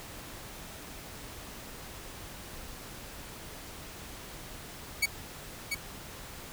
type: tone with echo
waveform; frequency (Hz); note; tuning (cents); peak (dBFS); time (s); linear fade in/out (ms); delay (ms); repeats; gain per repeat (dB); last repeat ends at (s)
sawtooth; 2247; C#7; +23; -20; 5.02-5.06; 10; 690; 1; -6; 5.75
effects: pink hiss -45 dBFS RMS until 6.52 s